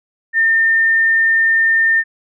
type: tone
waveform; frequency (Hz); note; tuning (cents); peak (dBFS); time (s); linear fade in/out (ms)
sine; 1810; A6; +48; -10; 0.33-2.04; 50
effects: none